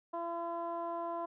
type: tone with low-pass filter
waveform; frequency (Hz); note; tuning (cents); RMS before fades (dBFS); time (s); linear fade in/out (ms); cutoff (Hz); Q
15% pulse; 339.2; E4; +50; -38; 0.13-1.26; 10; 880; 4.4
effects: none